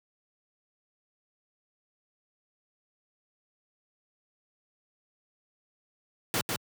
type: noise with echo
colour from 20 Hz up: pink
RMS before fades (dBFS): -28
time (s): 6.34-6.41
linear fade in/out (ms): 0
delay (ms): 150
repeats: 1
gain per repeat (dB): -3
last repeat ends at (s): 6.56
effects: high-pass 100 Hz 12 dB/octave